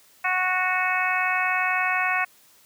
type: harmonic tone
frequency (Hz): 368.4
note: F#4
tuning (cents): -7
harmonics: 2 / 3 / 4 / 5 / 6 / 7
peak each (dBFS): -28 / -28 / -28 / -28 / -28 / -28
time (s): 0.24-2.25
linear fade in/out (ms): 10
effects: white hiss -56 dBFS RMS until 2.65 s + high-pass 80 Hz 12 dB/octave